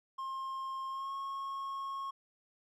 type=tone with pitch glide; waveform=triangle; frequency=1065 to 1090.5 Hz; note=C6 to C#6; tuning=+30 to -29 cents; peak=-35 dBFS; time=0.18-2.11 s; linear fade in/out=10 ms; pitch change=+41 cents; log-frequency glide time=0.89-1.13 s; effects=none